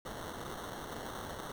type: noise with sample-and-hold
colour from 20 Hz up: violet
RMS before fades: -43 dBFS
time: 0.05-1.52 s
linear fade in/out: 5 ms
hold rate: 2450 Hz
effects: none